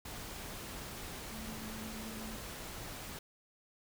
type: tone in noise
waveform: sine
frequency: 220 Hz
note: A3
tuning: in tune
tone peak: -45 dBFS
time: 1.31-2.36 s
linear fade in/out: 5 ms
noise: pink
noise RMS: -45 dBFS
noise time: 0.05-3.19 s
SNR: -3 dB
effects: none